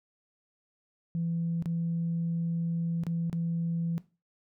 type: tone with dropouts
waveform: sine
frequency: 167.6 Hz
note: E3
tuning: 29 cents sharp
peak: -27 dBFS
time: 1.15-3.98 s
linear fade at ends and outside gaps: 0 ms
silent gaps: 1.624-1.658 / 3.036-3.067 / 3.298-3.329 s
effects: noise-tail reverb RT60 0.3 s tail -18 dB re dry + tanh soft clip ceiling -23 dBFS